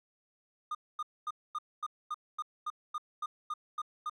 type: tone bursts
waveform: triangle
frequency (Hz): 1220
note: D#6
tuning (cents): -34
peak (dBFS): -31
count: 13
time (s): 0.71-4.097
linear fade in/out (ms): 5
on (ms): 39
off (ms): 240
effects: none